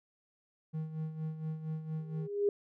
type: tone with tremolo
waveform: triangle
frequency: 157.5 Hz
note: D#3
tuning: 21 cents sharp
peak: -31 dBFS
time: 0.73-2.28 s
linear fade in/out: 20 ms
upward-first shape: sine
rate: 4.3 Hz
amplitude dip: 65%
type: tone with exponential growth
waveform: sine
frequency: 407.1 Hz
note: G#4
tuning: 35 cents flat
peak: -23 dBFS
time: 1.98-2.49 s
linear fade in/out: 2 ms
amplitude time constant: 110 ms
effects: none